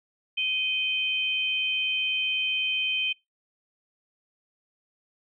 sine tone pair together, 2500 / 3112 Hz, D#7 / G7, +8 / -13 cents, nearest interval major third, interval 379 cents, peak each -27 dBFS, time 0.37-3.13 s, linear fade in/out 10 ms, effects noise-tail reverb RT60 0.2 s tail -24 dB re dry

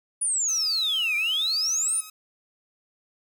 sine exponential two-way sweep, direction down then up, 9880 to 2328 to 9880 Hz, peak -22 dBFS, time 0.21-2.01 s, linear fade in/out 10 ms, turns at 1.16 s
5% pulse tone with vibrato, 1289 Hz, E6, 39 cents flat, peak -29 dBFS, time 0.48-2.1 s, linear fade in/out 5 ms, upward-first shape triangle, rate 4.3 Hz, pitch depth 36 cents each way
effects none

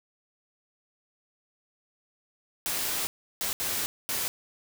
white noise bursts at uneven times, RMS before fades -30 dBFS, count 4, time 2.66-3.07 / 3.41-3.53 / 3.6-3.86 / 4.09-4.28 s, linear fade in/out 0 ms, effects none

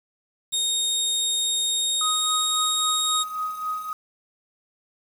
25% pulse tone with pitch glide, 3713 to 3741 Hz, A#7 to A#7, -8 to +5 cents, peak -17 dBFS, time 0.52-3.24 s, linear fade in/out 20 ms, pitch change +13 cents, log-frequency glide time 1.76-2.44 s
sine tone with tremolo, 1255 Hz, D#6, 15 cents sharp, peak -23 dBFS, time 2.01-3.93 s, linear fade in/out 2 ms, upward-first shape triangle, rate 3.7 Hz, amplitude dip 70%
effects 7-bit

